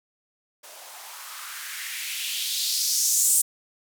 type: noise with band-pass filter sweep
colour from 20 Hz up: violet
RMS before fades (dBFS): -27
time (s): 0.63-3.42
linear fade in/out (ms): 10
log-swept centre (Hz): 570 to 8700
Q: 2.6
effects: none